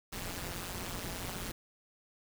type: noise with amplitude modulation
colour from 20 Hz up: pink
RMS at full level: -36 dBFS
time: 0.12-1.52 s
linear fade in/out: 10 ms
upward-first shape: sine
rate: 179 Hz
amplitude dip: 95%
effects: none